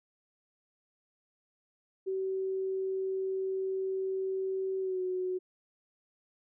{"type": "tone with pitch glide", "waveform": "sine", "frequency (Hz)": [381.3, 368.3], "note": ["G4", "F#4"], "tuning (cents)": [-48, -8], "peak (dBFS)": -30, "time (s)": [2.06, 5.39], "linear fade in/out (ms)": 20, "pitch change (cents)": -60, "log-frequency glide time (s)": [4.8, 5.01], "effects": []}